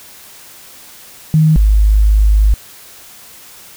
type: tone pair in turn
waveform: sine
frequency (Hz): 156.7 / 52.07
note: D#3 / G#1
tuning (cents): +13 / +5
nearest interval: octave + perfect fifth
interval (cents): 1908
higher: first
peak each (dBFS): -6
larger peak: neither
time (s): 1.34-1.56 / 1.56-2.54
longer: second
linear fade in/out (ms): 0
effects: white hiss -38 dBFS RMS until 3.76 s